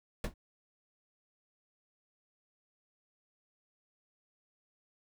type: noise with exponential decay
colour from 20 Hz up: brown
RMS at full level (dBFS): -25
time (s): 0.24-0.34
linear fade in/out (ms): 2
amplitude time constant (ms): 21
effects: none